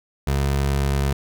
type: tone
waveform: 25% pulse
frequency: 69.3 Hz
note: C#2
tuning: in tune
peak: -15 dBFS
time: 0.27-1.13 s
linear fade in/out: 5 ms
effects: none